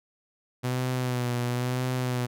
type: tone with vibrato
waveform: sawtooth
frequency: 124.6 Hz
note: B2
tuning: 16 cents sharp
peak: -22 dBFS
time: 0.63-2.27 s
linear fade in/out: 20 ms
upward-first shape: sine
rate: 0.99 Hz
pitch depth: 41 cents each way
effects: none